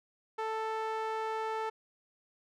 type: tone with band-pass filter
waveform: sawtooth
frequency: 441.1 Hz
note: A4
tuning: 4 cents sharp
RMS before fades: -35 dBFS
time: 0.38-1.7 s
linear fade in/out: 10 ms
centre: 950 Hz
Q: 1.2
effects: none